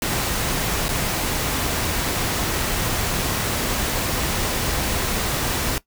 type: noise with dropouts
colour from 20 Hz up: pink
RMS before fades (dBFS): -23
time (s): 0.02-5.78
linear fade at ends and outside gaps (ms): 1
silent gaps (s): 0.883-0.89
effects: noise-tail reverb RT60 0.1 s tail -18 dB re dry